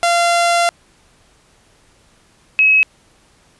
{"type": "tone pair in turn", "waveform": ["sawtooth", "sine"], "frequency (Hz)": [689, 2563], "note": ["F5", "E7"], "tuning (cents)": [-24, -49], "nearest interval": "octave + major seventh", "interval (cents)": 2275, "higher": "second", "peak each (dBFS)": -8, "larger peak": "neither", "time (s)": [[0.03, 0.69], [2.59, 2.83]], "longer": "first", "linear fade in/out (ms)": 0, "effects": ["pink hiss -53 dBFS RMS until 3.59 s", "resampled to 24000 Hz"]}